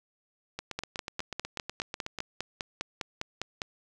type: two click trains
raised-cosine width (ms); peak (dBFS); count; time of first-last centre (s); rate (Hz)
0.2; -15 / -18; 15 / 14; 0.79-3.618 / 0.59-2.187; 4.95 / 8.14
effects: none